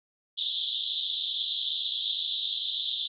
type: band-pass noise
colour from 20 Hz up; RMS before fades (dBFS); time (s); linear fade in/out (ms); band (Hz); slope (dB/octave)
pink; -32; 0.37-3.08; 20; 3300 to 3800; 96
effects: none